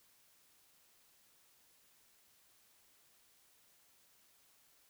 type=silence; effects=white hiss -69 dBFS RMS until 4.89 s